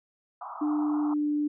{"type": "band-pass noise", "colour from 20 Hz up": "pink", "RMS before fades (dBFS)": -39, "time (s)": [0.41, 1.14], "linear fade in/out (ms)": 5, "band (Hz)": [690, 1300], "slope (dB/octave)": 96}
{"type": "tone with pitch glide", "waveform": "sine", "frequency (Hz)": [299.3, 296], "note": ["D4", "D4"], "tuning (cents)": [33, 14], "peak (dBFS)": -24, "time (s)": [0.61, 1.48], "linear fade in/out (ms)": 10, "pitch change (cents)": -19, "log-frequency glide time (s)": [0.81, 1.31]}
{"effects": []}